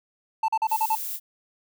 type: tone bursts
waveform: triangle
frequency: 884 Hz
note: A5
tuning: 8 cents sharp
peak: -18 dBFS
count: 6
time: 0.43-0.953 s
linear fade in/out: 5 ms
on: 53 ms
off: 41 ms
type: noise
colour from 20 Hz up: violet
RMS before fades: -32 dBFS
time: 0.67-1.2 s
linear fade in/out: 50 ms
effects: none